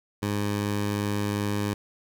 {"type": "tone", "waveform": "15% pulse", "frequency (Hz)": 102.7, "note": "G#2", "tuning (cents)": -19, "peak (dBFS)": -19, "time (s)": [0.22, 1.74], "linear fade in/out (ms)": 10, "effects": []}